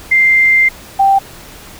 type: tone pair in turn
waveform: sine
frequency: 2093 / 784 Hz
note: C7 / G5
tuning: 0 / 0 cents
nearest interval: octave + perfect fourth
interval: 1700 cents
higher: first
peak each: -6 dBFS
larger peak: neither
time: 0.11-0.69 / 0.99-1.19 s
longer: first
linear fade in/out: 10 ms
effects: pink hiss -35 dBFS RMS until 1.79 s